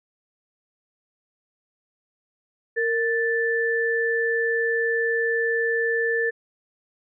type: tone pair together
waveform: sine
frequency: 462 / 1760 Hz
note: A#4 / A6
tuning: -16 / 0 cents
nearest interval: octave + major seventh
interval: 2316 cents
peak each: -23 dBFS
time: 2.76-6.31 s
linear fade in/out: 20 ms
effects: none